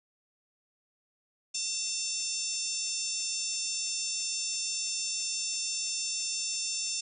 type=harmonic tone with a mistuned harmonic; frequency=897 Hz; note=A5; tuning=33 cents sharp; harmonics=3 / 4 / 5 / 6 / 7 / 8 / 9 / 10; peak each=-43 / -43 / -45 / -35 / -37 / -36 / -46 / -46 dBFS; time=1.54-7.01 s; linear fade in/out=10 ms; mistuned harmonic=7; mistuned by=-22 cents; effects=none